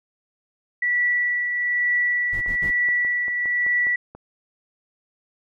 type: tone with tremolo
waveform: sine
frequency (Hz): 1953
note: B6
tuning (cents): -20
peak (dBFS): -17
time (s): 0.82-3.96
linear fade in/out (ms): 5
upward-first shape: triangle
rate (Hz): 1.1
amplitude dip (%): 45
type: noise bursts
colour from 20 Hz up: brown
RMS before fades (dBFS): -32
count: 3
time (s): 2.32-2.713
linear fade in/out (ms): 20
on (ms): 99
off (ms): 48
type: clicks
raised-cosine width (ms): 1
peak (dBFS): -26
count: 8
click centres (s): 2.462 / 2.887 / 3.049 / 3.282 / 3.457 / 3.665 / 3.869 / 4.15
effects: none